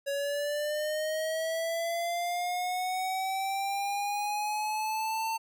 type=linear sweep; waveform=square; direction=up; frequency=557 to 900 Hz; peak=-30 dBFS; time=0.06-5.38 s; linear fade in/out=20 ms; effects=none